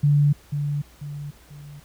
sine tone with echo, 145.2 Hz, D3, 19 cents flat, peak -14 dBFS, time 0.03-0.33 s, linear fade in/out 10 ms, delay 490 ms, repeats 3, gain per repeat -8 dB, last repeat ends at 1.8 s, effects added 60 Hz sine -53 dBFS peak until 1.84 s + pink hiss -53 dBFS RMS until 1.84 s

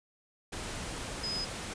sine tone in noise, 5040 Hz, D#8, 21 cents sharp, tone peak -33 dBFS, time 1.23-1.45 s, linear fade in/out 10 ms, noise pink, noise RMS -39 dBFS, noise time 0.52-1.74 s, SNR +3 dB, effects resampled to 22050 Hz

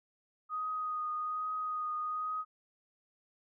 sine tone with vibrato, 1244.5 Hz, D#6, in tune, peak -33 dBFS, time 0.49-2.45 s, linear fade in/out 50 ms, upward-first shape triangle, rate 1.2 Hz, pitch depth 19 cents each way, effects none

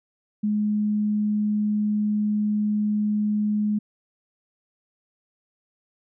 sine tone, 210 Hz, G#3, 19 cents sharp, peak -20 dBFS, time 0.43-3.79 s, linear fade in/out 10 ms, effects none

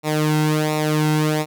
sawtooth tone with flanger, 153.3 Hz, D#3, 25 cents flat, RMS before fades -19 dBFS, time 0.03-1.46 s, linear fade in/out 50 ms, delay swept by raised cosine 0.63 to 1.73 ms, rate 1.4 Hz, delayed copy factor -0.75, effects none

